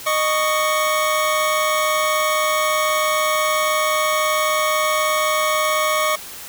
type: tone pair together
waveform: 25% pulse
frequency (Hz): 616.8 / 1115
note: D#5 / C#6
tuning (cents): -15 / +10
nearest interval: minor seventh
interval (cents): 1025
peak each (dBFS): -16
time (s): 0.06-6.16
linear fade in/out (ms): 10
effects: white hiss -35 dBFS RMS until 6.48 s